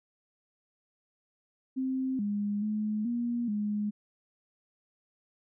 sine tone with pitch steps, 261.7 / 205.2 / 212.9 / 238.2 / 208.5 Hz, C4 / G#3 / G#3 / A#3 / G#3, 0 / -21 / +43 / +38 / +7 cents, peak -28 dBFS, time 1.76-3.91 s, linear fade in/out 20 ms, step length 430 ms, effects none

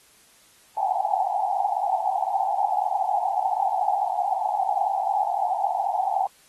pink band-pass noise, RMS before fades -24 dBFS, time 0.77-6.27 s, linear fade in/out 2 ms, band 730 to 850 Hz, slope 96 dB/octave, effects white hiss -56 dBFS RMS until 6.48 s + AAC 32 kbps

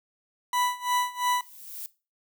40% pulse tone with tremolo, 987.8 Hz, B5, in tune, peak -21 dBFS, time 0.53-1.41 s, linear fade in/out 2 ms, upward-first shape sine, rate 2.9 Hz, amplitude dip 90%
violet noise with exponential growth, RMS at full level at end -35 dBFS, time 0.89-1.86 s, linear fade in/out 0 ms, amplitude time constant 210 ms
effects noise-tail reverb RT60 0.3 s tail -19 dB re dry

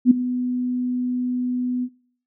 sine tone with ADSR envelope, 249 Hz, B3, 14 cents sharp, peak -6 dBFS, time 0.05-1.89 s, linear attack 58 ms, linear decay 8 ms, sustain -15 dB, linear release 58 ms, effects noise-tail reverb RT60 0.5 s tail -18 dB re dry

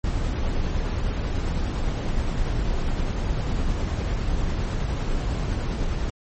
brown noise with tremolo, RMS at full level -23 dBFS, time 0.04-6.1 s, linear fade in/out 2 ms, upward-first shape triangle, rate 9.9 Hz, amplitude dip 25%, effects MP3 32 kbps

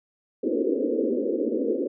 white band-pass noise, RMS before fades -25 dBFS, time 0.43-1.88 s, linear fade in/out 10 ms, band 230 to 530 Hz, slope 96 dB/octave, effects none

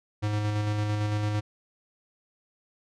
square tone with tremolo, 105.1 Hz, G#2, 21 cents sharp, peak -25 dBFS, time 0.22-1.41 s, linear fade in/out 20 ms, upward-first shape square, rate 8.9 Hz, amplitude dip 25%, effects low-pass 6000 Hz 12 dB/octave

